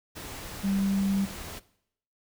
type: tone in noise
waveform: sine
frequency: 196 Hz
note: G3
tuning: in tune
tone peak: -24 dBFS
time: 0.63-1.26 s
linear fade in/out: 20 ms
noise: pink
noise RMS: -40 dBFS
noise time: 0.15-1.6 s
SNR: +13 dB
effects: noise-tail reverb RT60 0.7 s tail -19 dB re dry